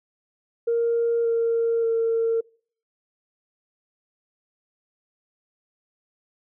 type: tone with pitch steps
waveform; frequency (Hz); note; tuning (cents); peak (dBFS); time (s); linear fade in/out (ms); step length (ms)
sine; 466.2 / 461.1 / 456.1; A#4 / A#4 / A#4; 0 / -19 / -38; -18; 0.67-2.41; 10; 580
effects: noise-tail reverb RT60 0.5 s tail -26 dB re dry + tanh soft clip ceiling -15 dBFS